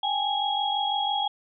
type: tone cluster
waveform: sine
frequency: 794 / 840 / 3307 Hz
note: G5 / G#5 / G#7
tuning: +22 / +19 / -8 cents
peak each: -28 dBFS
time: 0.03-1.28 s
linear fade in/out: 5 ms
effects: none